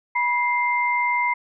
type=tone pair together; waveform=sine; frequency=973 / 2093 Hz; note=B5 / C7; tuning=-26 / 0 cents; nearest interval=octave + minor second; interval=1326 cents; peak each=-21 / -22 dBFS; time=0.15-1.34 s; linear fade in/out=10 ms; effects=none